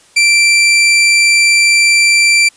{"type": "tone", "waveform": "sawtooth", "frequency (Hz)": 2349, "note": "D7", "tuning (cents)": 0, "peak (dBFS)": -3, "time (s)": [0.16, 2.49], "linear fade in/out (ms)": 10, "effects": ["white hiss -46 dBFS RMS until 2.56 s", "resampled to 22050 Hz"]}